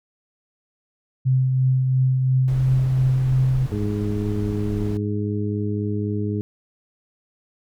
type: tone with tremolo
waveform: sine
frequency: 130 Hz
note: C3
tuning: 11 cents flat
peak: -14 dBFS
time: 1.25-3.67 s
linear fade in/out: 20 ms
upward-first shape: triangle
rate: 2.9 Hz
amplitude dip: 35%
type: noise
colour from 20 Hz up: brown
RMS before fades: -32 dBFS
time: 2.48-4.97 s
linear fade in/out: 0 ms
type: harmonic tone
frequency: 103.83 Hz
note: G#2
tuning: in tune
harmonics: 1 / 2 / 3 / 4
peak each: -24 / -27 / -29 / -30 dBFS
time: 3.72-6.41 s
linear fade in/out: 0 ms
effects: none